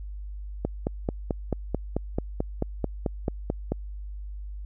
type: click train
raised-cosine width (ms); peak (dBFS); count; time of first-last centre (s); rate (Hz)
2; -12; 15; 0.65-3.72; 4.56
effects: added 50 Hz sine -34 dBFS peak until 4.65 s